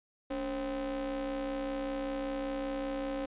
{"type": "ring-modulated tone", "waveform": "square", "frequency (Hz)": 125.8, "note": "B2", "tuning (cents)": 32, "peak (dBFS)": -31, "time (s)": [0.3, 3.26], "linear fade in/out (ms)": 10, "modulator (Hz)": 410, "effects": ["resampled to 8000 Hz"]}